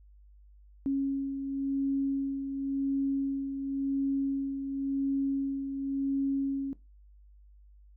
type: beating tone pair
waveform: sine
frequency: 274.1 / 275.03 Hz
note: C#4 / C#4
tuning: -19 / -13 cents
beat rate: 0.93 Hz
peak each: -28 / -37 dBFS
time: 0.86-6.73 s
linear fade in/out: 0 ms
effects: noise-tail reverb RT60 0.2 s tail -17 dB re dry + added 50 Hz sine -53 dBFS peak until 7.96 s